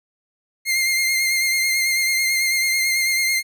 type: tone with vibrato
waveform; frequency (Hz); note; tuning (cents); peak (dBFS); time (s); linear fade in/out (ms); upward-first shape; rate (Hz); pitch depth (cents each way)
sawtooth; 2112; C7; +16; -14; 0.65-3.43; 50; triangle; 9.1; 34
effects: none